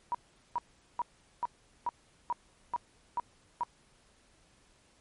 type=tone bursts; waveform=sine; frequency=961 Hz; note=B5; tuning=48 cents flat; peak=-28 dBFS; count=9; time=0.12-3.634 s; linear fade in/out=0 ms; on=26 ms; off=410 ms; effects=pink hiss -65 dBFS RMS until 5 s + MP3 48 kbps